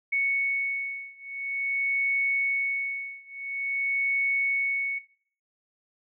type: beating tone pair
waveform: sine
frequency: 2217 / 2217.48 Hz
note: C#7 / C#7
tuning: 0 / 0 cents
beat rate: 0.48 Hz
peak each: -28 / -29 dBFS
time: 0.12-4.99 s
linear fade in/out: 10 ms
effects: noise-tail reverb RT60 0.5 s tail -17 dB re dry